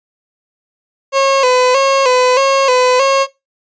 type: tone with vibrato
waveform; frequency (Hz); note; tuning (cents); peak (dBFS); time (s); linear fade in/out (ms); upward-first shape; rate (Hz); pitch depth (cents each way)
30% pulse; 523.3; C5; 0; -6; 1.12-3.27; 50; square; 1.6; 67
effects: noise-tail reverb RT60 0.2 s tail -18 dB re dry + resampled to 16000 Hz